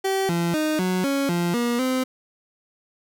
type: tone with pitch steps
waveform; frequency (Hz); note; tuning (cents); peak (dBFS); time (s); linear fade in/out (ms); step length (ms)
30% pulse; 385.6 / 170.5 / 308.8 / 184 / 277 / 173.2 / 238.9 / 258; G4 / F3 / D#4 / F#3 / C#4 / F3 / A#3 / C4; -28 / -41 / -13 / -9 / -1 / -14 / +43 / -24; -18; 0.04-2.04; 10; 250
effects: none